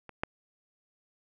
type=clicks; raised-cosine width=0.5 ms; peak=-29 / -14 dBFS; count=2; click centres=0.093 / 0.235 s; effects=none